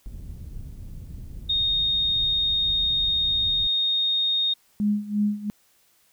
pink low-pass noise, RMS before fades -37 dBFS, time 0.06-3.67 s, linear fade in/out 0 ms, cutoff 130 Hz, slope 12 dB/octave
sine tone, 3700 Hz, A#7, 14 cents flat, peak -20 dBFS, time 1.49-4.54 s, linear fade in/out 10 ms
sine tone with tremolo, 207.7 Hz, G#3, in tune, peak -18 dBFS, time 4.8-5.5 s, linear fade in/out 0 ms, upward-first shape sine, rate 2.9 Hz, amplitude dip 85%
effects white hiss -62 dBFS RMS until 6.12 s

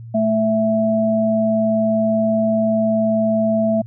sine tone pair together, 220 / 659.3 Hz, A3 / E5, 0 / 0 cents, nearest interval octave + perfect fifth, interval 1900 cents, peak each -17 dBFS, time 0.14-3.82 s, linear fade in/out 10 ms, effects added 115 Hz sine -32 dBFS peak until 3.86 s

